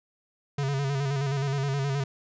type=tone with vibrato; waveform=square; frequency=138.59 Hz; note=C#3; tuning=in tune; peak=-26 dBFS; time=0.58-2.04 s; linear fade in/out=5 ms; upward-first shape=square; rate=9.5 Hz; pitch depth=48 cents each way; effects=resampled to 16000 Hz

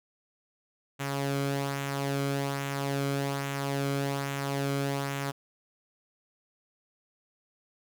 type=tone with flanger; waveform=sawtooth; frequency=139.2 Hz; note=C#3; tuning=8 cents sharp; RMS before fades=-31 dBFS; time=0.99-5.32 s; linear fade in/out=20 ms; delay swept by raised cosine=0.2 to 1.12 ms; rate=1.2 Hz; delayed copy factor=-0.5; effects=none

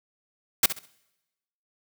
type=noise with echo; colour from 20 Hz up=white; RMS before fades=-17 dBFS; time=0.63-0.66 s; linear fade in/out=5 ms; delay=66 ms; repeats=3; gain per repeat=-12 dB; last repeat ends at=0.858 s; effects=noise-tail reverb RT60 1.0 s tail -26 dB re dry

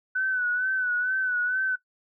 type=tone with vibrato; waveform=sine; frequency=1499 Hz; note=F#6; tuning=22 cents sharp; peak=-23 dBFS; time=0.15-1.76 s; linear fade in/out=10 ms; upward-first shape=sine; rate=2.2 Hz; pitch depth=51 cents each way; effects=noise-tail reverb RT60 0.1 s tail -19 dB re dry

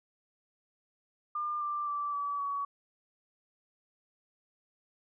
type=tone with pitch steps; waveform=sine; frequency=1200 / 1182.1 / 1164.5 / 1147.1 / 1130 Hz; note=D6 / D6 / D6 / D6 / C#6; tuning=+37 / +11 / -15 / -41 / +33 cents; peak=-31 dBFS; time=1.35-2.65 s; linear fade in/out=5 ms; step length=260 ms; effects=none

